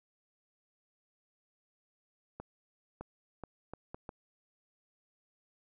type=accelerating click train; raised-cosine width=1 ms; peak=-28 dBFS; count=6; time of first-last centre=2.4-4.092 s; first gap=610 ms; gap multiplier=0.7; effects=none